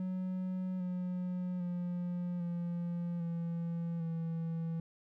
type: tone with pitch steps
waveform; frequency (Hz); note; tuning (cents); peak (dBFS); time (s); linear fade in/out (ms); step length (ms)
triangle; 185 / 180.77 / 176.65 / 172.61 / 168.67 / 164.82; F#3 / F#3 / F3 / F3 / E3 / E3; 0 / -40 / +20 / -20 / +40 / 0; -32; 0-4.8; 2; 800
effects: none